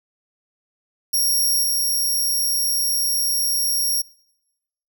10% pulse tone with level steps, 5588 Hz, F8, in tune, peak -11 / -13 dBFS, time 1.13-4.02 s, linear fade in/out 10 ms, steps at 1.62 s, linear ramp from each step 20 ms, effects noise-tail reverb RT60 1.0 s tail -25 dB re dry

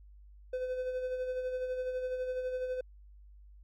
triangle tone with tremolo, 508 Hz, B4, 49 cents sharp, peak -29 dBFS, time 0.53-2.81 s, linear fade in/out 5 ms, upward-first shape sine, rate 12 Hz, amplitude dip 45%, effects added 50 Hz sine -52 dBFS peak until 3.63 s

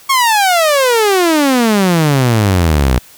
sawtooth exponential sweep, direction down, 1108.7 to 59.3 Hz, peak -5 dBFS, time 0.09-2.99 s, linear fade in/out 10 ms, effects white hiss -41 dBFS RMS until 3.17 s

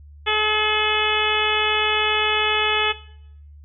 harmonic tone, 427.5 Hz, A4, 50 cents flat, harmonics 1 / 2 / 3 / 4 / 5 / 6 / 7 / 8, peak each -26 / -26 / -26 / -26 / -26 / -26 / -26 / -26 dBFS, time 0.26-2.93 s, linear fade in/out 20 ms, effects noise-tail reverb RT60 0.7 s tail -17 dB re dry + added 73 Hz sine -41 dBFS peak until 3.64 s

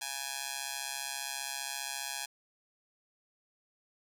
5% pulse tone with amplitude modulation, 830.6 Hz, G#5, in tune, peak -20 dBFS, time 0.01-2.26 s, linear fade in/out 10 ms, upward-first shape sine, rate 135 Hz, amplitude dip 100%, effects none

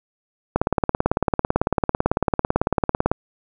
click train, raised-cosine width 1 ms, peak -3 dBFS, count 47, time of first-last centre 0.56-3.116 s, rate 18 Hz, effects none

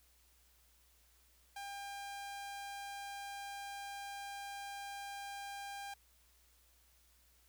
sawtooth tone, 800 Hz, G5, 35 cents sharp, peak -40 dBFS, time 1.56-5.94 s, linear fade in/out 5 ms, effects added 60 Hz sine -70 dBFS peak until 7.48 s + white hiss -70 dBFS RMS until 7.48 s

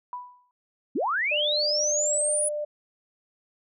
sine tone with exponential decay, 988 Hz, B5, in tune, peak -29 dBFS, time 0.13-0.51 s, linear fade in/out 1 ms, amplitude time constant 82 ms
sine linear sweep, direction up, 194 to 10000 Hz, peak -23 dBFS, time 0.95-2.49 s, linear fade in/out 10 ms
sine tone, 596 Hz, D5, 25 cents sharp, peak -27 dBFS, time 1.31-2.65 s, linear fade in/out 10 ms
effects none

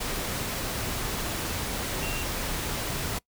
sine tone in noise, 2751 Hz, F7, 27 cents flat, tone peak -35 dBFS, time 2.02-2.23 s, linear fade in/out 10 ms, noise pink, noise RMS -31 dBFS, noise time 0-3.19 s, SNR -7 dB, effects noise-tail reverb RT60 0.1 s tail -23 dB re dry

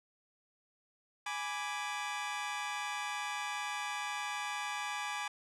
20% pulse chord, G# diminished, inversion none, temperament equal, 830.6 / 987.8 / 1174.7 Hz, G#5 / B5 / D6, 0 / 0 / 0 cents, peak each -34 / -38 / -36 dBFS, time 1.26-5.28 s, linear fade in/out 5 ms, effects low-pass 8000 Hz 12 dB/octave

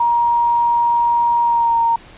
sine tone with pitch glide, 945 to 926.1 Hz, A#5 to A#5, +23 to -12 cents, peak -12 dBFS, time 0-1.96 s, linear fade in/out 5 ms, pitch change -35 cents, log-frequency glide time 1.42-1.77 s, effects pink hiss -42 dBFS RMS until 2.17 s + resampled to 8000 Hz

